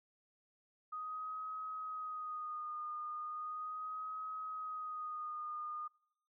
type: tone with vibrato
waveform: sine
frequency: 1244.5 Hz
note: D#6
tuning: in tune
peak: -40 dBFS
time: 0.92-5.88 s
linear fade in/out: 10 ms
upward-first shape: sine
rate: 0.37 Hz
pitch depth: 34 cents each way
effects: noise-tail reverb RT60 0.8 s tail -25 dB re dry